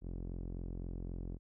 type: tone with low-pass filter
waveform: sawtooth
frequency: 43.84 Hz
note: F1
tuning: 7 cents sharp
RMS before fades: -42 dBFS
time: 0.01-1.39 s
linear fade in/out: 50 ms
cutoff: 350 Hz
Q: 1.2
effects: none